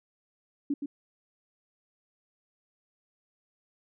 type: tone with echo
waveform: sine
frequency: 284.8 Hz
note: C#4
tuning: 47 cents sharp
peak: -25 dBFS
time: 0.7-0.74 s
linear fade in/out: 5 ms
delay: 120 ms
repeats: 1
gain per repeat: -6 dB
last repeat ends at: 0.86 s
effects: none